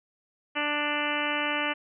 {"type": "harmonic tone", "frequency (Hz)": 294.9, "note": "D4", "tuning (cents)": 7, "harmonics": [1, 2, 3, 4, 5, 6, 7, 8, 9, 10], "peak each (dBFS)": [-35, -35, -35, -35, -35, -35, -35, -35, -35, -35], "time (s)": [0.55, 1.74], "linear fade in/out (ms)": 20, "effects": []}